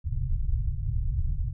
pink low-pass noise, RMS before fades -27 dBFS, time 0.04-1.53 s, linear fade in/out 5 ms, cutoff 140 Hz, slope 96 dB/octave, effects none

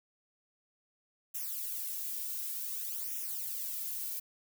violet noise with flanger, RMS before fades -38 dBFS, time 1.34-4.2 s, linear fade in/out 10 ms, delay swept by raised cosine 0.22 to 2.42 ms, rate 0.55 Hz, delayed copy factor -1, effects none

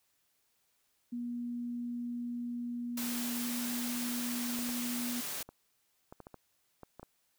sine tone with pitch glide, 240.4 to 242.1 Hz, B3 to B3, -46 to -34 cents, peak -35 dBFS, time 1.12-5.21 s, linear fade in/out 10 ms, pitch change +12 cents, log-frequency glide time 3.14-3.94 s
white high-pass noise, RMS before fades -39 dBFS, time 2.97-5.43 s, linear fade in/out 5 ms, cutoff 130 Hz, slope 24 dB/octave
clicks, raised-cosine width 1 ms, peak -33 dBFS, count 11, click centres 4.589 / 4.691 / 5.407 / 5.49 / 6.125 / 6.203 / 6.269 / 6.343 / 6.833 / 6.996 / 7.03 s
effects white hiss -75 dBFS RMS until 7.38 s

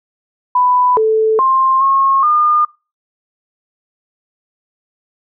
sine tone with pitch steps, 994 / 438.8 / 1056 / 1085 / 1213 Hz, B5 / A4 / C6 / C#6 / D#6, +11 / -5 / +16 / -37 / -44 cents, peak -9 dBFS, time 0.55-2.65 s, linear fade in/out 5 ms, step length 420 ms, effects noise-tail reverb RT60 0.3 s tail -23 dB re dry

